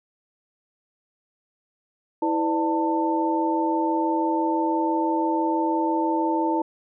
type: tone cluster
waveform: sine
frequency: 325.7 / 507 / 593 / 892 Hz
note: E4 / B4 / D5 / A5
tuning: -21 / +45 / +17 / +23 cents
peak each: -23 / -31 / -31 / -24 dBFS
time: 2.22-6.62 s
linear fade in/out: 5 ms
effects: none